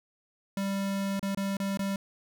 square tone with dropouts, 196.6 Hz, G3, 5 cents sharp, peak -29 dBFS, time 0.57-1.96 s, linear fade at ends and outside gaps 2 ms, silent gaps 1.195-1.228 / 1.348-1.373 / 1.569-1.6 / 1.773-1.792 s, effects none

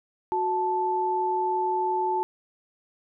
sine tone pair together, 368.2 / 877.1 Hz, F#4 / A5, -8 / -6 cents, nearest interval octave + minor third, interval 1502 cents, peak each -28 / -24 dBFS, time 0.32-2.23 s, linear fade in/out 0 ms, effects none

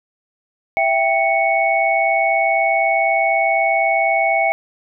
sine tone cluster, 663 / 783 / 2218 Hz, E5 / G5 / C#7, +10 / -2 / 0 cents, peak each -18 dBFS, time 0.77-4.52 s, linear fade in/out 0 ms, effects none

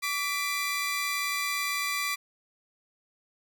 sawtooth tone cluster, 1152 / 1993 / 2382 Hz, D6 / B6 / D7, -34 / +15 / +24 cents, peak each -29 dBFS, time 0.02-2.16 s, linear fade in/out 20 ms, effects none

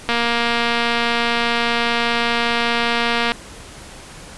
click train, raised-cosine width 0.3 ms, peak -3 dBFS, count 760, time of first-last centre 0.09-3.32 s, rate 235 Hz, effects pink hiss -38 dBFS RMS until 4.37 s + resampled to 24000 Hz

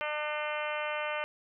harmonic tone with a mistuned harmonic, 300 Hz, D4, 37 cents sharp, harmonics 2 / 3 / 4 / 5 / 6 / 7 / 8 / 9 / 10, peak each -36 / -40 / -39 / -40 / -45 / -40 / -42 / -42 / -45 dBFS, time 0.01-1.24 s, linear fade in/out 0 ms, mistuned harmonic 10, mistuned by +30 cents, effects none

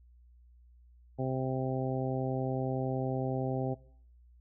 harmonic tone, 130.81 Hz, C3, in tune, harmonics 1 / 2 / 3 / 4 / 5 / 6, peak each -33 / -36 / -38 / -39 / -40 / -41 dBFS, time 1.18-3.75 s, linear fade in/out 20 ms, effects noise-tail reverb RT60 0.6 s tail -21 dB re dry + added 60 Hz sine -56 dBFS peak until 4.4 s

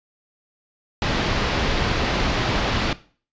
pink low-pass noise, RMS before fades -22 dBFS, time 1.02-2.93 s, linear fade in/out 2 ms, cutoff 4700 Hz, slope 24 dB/octave, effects noise-tail reverb RT60 0.4 s tail -17 dB re dry + resampled to 16000 Hz

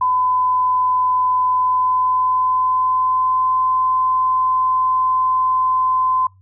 sine tone with pitch glide, 1009 to 1027.2 Hz, B5 to C6, +37 to -32 cents, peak -14 dBFS, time 0.01-6.27 s, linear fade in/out 5 ms, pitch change +31 cents, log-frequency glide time 1.51-3.56 s, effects noise-tail reverb RT60 0.2 s tail -24 dB re dry + added 95 Hz sine -47 dBFS peak until 6.41 s

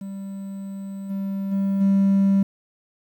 triangle tone with level steps, 196 Hz, G3, in tune, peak -28 / -22 / -17 / -12 dBFS, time 0.01-2.43 s, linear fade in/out 5 ms, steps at 1.09 / 1.51 / 1.8 s, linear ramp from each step 20 ms, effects tanh soft clip ceiling -9 dBFS + 9-bit

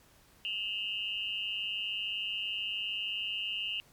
sine tone with amplitude modulation, 2823 Hz, F7, 18 cents sharp, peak -28 dBFS, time 0.45-3.8 s, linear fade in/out 0 ms, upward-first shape sine, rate 207 Hz, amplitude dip 100%, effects pink hiss -62 dBFS RMS until 3.92 s + MP3 96 kbps

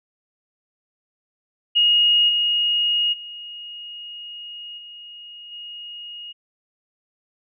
sine tone with level steps, 2870 Hz, F7, 47 cents sharp, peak -13 / -17 / -33 / -37 / -33 dBFS, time 1.75-6.33 s, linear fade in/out 20 ms, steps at 2.28 / 3.12 / 4.77 / 5.51 s, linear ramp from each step 20 ms, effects none

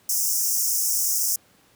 pink high-pass noise, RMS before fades -23 dBFS, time 0.09-1.36 s, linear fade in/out 5 ms, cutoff 5300 Hz, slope 96 dB/octave, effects pink hiss -58 dBFS RMS until 1.75 s + high-pass 100 Hz 12 dB/octave

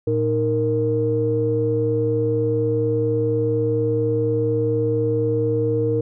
sine tone cluster, 113.7 / 308.4 / 464.2 Hz, A#2 / D#4 / A#4, -43 / -15 / -7 cents, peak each -22 / -25 / -19 dBFS, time 0.07-6.01 s, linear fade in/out 5 ms, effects tanh soft clip ceiling -8 dBFS

